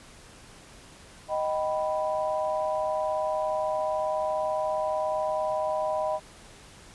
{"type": "chord", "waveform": "sine", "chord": "Eb augmented", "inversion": "none", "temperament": "equal with one note detuned", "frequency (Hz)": [622.3, 773.6, 987.8], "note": ["Eb5", "G5", "B5"], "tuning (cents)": [0, -23, 0], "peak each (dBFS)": [-27, -32, -32], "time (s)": [1.28, 6.2], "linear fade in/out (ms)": 50, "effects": ["pink hiss -50 dBFS RMS until 6.94 s", "resampled to 24000 Hz"]}